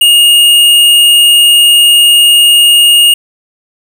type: tone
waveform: square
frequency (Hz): 2850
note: F7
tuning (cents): +34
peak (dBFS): -3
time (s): 0.01-3.14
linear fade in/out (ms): 5
effects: none